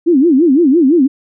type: tone with vibrato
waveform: sine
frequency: 301 Hz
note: D4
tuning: 43 cents sharp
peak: -6 dBFS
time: 0.06-1.08 s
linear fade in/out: 20 ms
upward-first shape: sine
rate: 5.9 Hz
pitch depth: 280 cents each way
effects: none